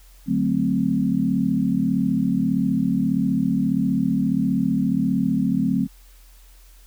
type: chord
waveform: sine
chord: D dominant seventh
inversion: none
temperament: equal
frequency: 146.83 / 185 / 220 / 261.6 Hz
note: D3 / F#3 / A3 / C4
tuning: 0 / 0 / 0 / 0 cents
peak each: -28 / -23 / -23 / -22 dBFS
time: 0.26-5.88 s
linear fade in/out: 50 ms
effects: added 43 Hz sine -46 dBFS peak until 6.86 s + white hiss -55 dBFS RMS until 6.86 s